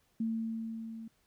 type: tone with level ramp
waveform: sine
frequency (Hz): 225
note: A3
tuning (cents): +39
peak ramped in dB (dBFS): -29 to -42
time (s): 0.2-1.08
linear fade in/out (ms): 5
effects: pink hiss -72 dBFS RMS until 1.26 s